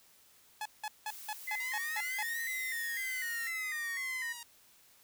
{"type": "tone bursts", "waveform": "sawtooth", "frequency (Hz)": 852, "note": "G#5", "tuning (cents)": 44, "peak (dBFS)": -32, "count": 8, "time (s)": [0.61, 2.23], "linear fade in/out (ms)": 2, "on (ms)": 45, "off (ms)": 180}
{"type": "noise", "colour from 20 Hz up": "blue", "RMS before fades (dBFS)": -48, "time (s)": [1.07, 3.49], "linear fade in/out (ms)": 5}
{"type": "tone with vibrato", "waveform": "sine", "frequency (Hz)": 1948, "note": "B6", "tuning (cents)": -24, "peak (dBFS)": -35, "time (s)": [1.47, 4.33], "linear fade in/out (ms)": 10, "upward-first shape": "square", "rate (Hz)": 2, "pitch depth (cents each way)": 84}
{"type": "exponential two-way sweep", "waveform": "5% pulse", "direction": "up then down", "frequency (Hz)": [932.3, 2026, 932.3], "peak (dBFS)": -32, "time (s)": [1.6, 4.43], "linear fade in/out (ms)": 2, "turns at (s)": 2.41}
{"effects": ["white hiss -63 dBFS RMS until 5.03 s"]}